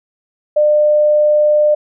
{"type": "tone", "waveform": "sine", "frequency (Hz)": 600, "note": "D5", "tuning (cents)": 37, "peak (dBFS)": -8, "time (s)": [0.56, 1.75], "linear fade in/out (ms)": 10, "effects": []}